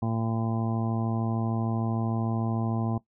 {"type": "harmonic tone", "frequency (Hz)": 113.3, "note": "A#2", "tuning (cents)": -49, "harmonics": [1, 2, 3, 4, 5, 6, 7, 8, 9], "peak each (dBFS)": [-28, -29, -37, -42, -46, -40, -39, -47, -42], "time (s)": [0.02, 2.98], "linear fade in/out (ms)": 5, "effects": ["noise-tail reverb RT60 0.1 s tail -17 dB re dry"]}